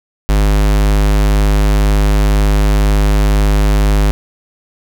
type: tone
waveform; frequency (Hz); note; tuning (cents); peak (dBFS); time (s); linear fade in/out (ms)
square; 51; G#1; -31; -9; 0.29-4.11; 0
effects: none